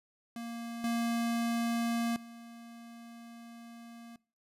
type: tone with level steps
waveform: square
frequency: 233.1 Hz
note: A#3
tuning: in tune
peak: -39 / -30 / -48 dBFS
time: 0.36-4.16 s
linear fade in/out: 2 ms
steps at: 0.84 / 2.16 s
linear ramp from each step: 2 ms
effects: noise-tail reverb RT60 0.4 s tail -22 dB re dry + resampled to 32000 Hz